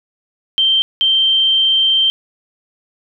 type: tone bursts at uneven times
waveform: sine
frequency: 3136 Hz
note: G7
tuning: in tune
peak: -10 dBFS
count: 2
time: 0.58-0.82 / 1.01-2.1 s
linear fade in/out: 0 ms
effects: none